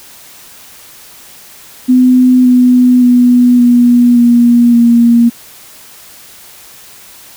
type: tone with pitch steps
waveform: sine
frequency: 252.9 / 249.3 / 245.7 / 242.2 / 238.7 / 235.3 Hz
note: B3 / B3 / B3 / B3 / A#3 / A#3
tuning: +41 / +16 / -9 / -34 / +41 / +16 cents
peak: -3 dBFS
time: 1.88-5.3 s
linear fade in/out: 20 ms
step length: 570 ms
effects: white hiss -36 dBFS RMS until 7.36 s

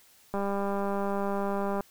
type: click train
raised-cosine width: 1 ms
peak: -18 dBFS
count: 293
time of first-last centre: 0.34-1.807 s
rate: 199 Hz
effects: white hiss -59 dBFS RMS until 1.9 s

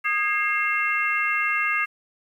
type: tone cluster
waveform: sine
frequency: 1235 / 1642 / 2122 / 2704 Hz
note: D#6 / G#6 / C7 / E7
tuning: -13 / -20 / +24 / +43 cents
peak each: -27 / -27 / -24 / -28 dBFS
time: 0.04-1.86 s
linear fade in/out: 20 ms
effects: 9-bit

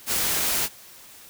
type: noise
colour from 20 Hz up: white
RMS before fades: -24 dBFS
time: 0.06-0.69 s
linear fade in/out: 50 ms
effects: white hiss -47 dBFS RMS until 1.29 s

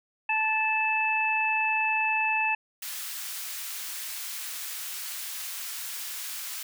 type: harmonic tone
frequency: 875 Hz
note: A5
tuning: 10 cents flat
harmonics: 1 / 2 / 3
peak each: -28 / -33 / -25 dBFS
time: 0.29-2.55 s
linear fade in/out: 5 ms
type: high-pass noise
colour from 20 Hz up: white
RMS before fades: -36 dBFS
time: 2.82-6.63 s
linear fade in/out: 5 ms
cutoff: 1300 Hz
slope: 12 dB/octave
effects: none

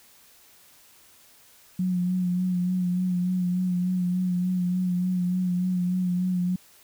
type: tone with vibrato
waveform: sine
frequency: 181 Hz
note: F#3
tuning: 38 cents flat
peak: -22 dBFS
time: 1.79-6.56 s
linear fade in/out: 5 ms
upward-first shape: sine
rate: 3.4 Hz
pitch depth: 31 cents each way
effects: white hiss -55 dBFS RMS until 6.83 s

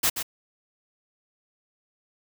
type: noise with echo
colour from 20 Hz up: white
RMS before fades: -22 dBFS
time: 0.03-0.1 s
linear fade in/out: 10 ms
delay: 130 ms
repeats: 1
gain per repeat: -8 dB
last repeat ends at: 0.23 s
effects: none

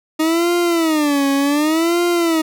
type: tone with vibrato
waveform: 40% pulse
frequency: 310.5 Hz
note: D#4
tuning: 3 cents flat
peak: -13 dBFS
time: 0.19-2.42 s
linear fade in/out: 10 ms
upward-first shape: sine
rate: 0.67 Hz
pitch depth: 200 cents each way
effects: none

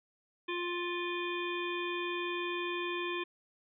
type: harmonic tone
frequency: 350.7 Hz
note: F4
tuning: 7 cents sharp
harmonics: 1 / 3 / 5 / 7 / 9 / 10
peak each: -36 / -40 / -43 / -40 / -46 / -46 dBFS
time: 0.48-3.24 s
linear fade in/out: 10 ms
effects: none

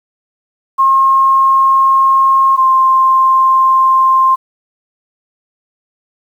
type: tone pair in turn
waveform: sine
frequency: 1073 / 1053.3 Hz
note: C6 / C6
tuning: +43 / +11 cents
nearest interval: unison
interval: 32 cents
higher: first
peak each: -6 dBFS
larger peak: neither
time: 0.78-2.57 / 2.57-4.36 s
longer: neither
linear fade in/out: 20 ms
effects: 7-bit

